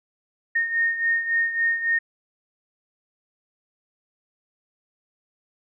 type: beating tone pair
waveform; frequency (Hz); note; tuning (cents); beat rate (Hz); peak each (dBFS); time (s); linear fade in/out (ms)
sine; 1841 / 1844.6; A#6 / A#6; -22 / -19; 3.6; -21 / -27; 0.55-1.99; 10
effects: none